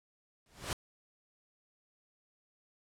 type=noise with exponential growth; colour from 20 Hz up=pink; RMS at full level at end=-32 dBFS; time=0.46-0.73 s; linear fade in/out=1 ms; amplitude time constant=57 ms; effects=low-pass 10000 Hz 12 dB/octave